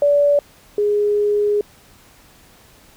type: tone pair in turn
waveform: sine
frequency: 577 / 414.2 Hz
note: D5 / G#4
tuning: -31 / -5 cents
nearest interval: tritone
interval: 574 cents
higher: first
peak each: -11 / -14 dBFS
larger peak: first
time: 0.02-0.39 / 0.78-1.61 s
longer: second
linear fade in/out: 2 ms
effects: pink hiss -49 dBFS RMS until 2.96 s